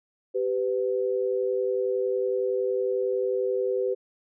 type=tone pair together; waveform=sine; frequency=389.8 / 500.8 Hz; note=G4 / B4; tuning=-10 / +24 cents; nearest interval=major third; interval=434 cents; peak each=-26 dBFS; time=0.34-3.95 s; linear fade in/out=20 ms; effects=none